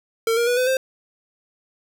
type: tone with pitch steps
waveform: square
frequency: 454.4 / 471 / 488.1 / 505.9 / 524.4 Hz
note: A#4 / A#4 / B4 / B4 / C5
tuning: -44 / +18 / -20 / +42 / +4 cents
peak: -18 dBFS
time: 0.27-0.77 s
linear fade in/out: 2 ms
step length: 100 ms
effects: none